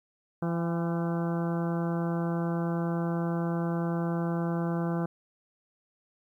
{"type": "harmonic tone with a mistuned harmonic", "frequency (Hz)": 169.4, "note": "E3", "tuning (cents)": 48, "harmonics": [1, 2, 3, 4, 5, 6, 7, 8, 9], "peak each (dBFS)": [-28, -34, -38, -40, -42, -44, -45, -46, -47], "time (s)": [0.42, 5.06], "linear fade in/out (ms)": 5, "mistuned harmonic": 5, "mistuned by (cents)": -43, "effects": ["11-bit"]}